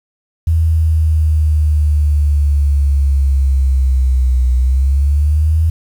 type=linear two-way sweep; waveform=sine; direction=down then up; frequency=81.6 to 62.3 to 81.6 Hz; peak=-9 dBFS; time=0.47-5.7 s; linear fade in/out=5 ms; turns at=4.55 s; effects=7-bit